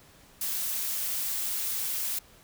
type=noise; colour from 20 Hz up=blue; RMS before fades=-31 dBFS; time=0.41-2.19 s; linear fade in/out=5 ms; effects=pink hiss -56 dBFS RMS until 2.43 s